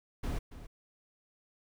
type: noise with echo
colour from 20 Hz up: brown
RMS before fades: -34 dBFS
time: 0.23-0.39 s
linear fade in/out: 10 ms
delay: 280 ms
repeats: 1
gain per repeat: -13 dB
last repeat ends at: 0.67 s
effects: none